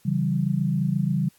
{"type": "chord", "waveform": "sine", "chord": "C# diminished", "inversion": "none", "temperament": "equal with one note detuned", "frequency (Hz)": [138.59, 164.81, 193.19], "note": ["C#3", "E3", "G3"], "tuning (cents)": [0, 0, -25], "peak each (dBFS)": -25, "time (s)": [0.05, 1.29], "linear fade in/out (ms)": 10, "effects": ["white hiss -60 dBFS RMS until 1.38 s", "AAC 64 kbps"]}